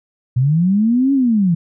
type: linear two-way sweep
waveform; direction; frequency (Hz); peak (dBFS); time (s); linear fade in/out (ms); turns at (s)
sine; up then down; 119.1 to 280.3 to 160.6; -11; 0.36-1.55; 10; 1.13
effects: none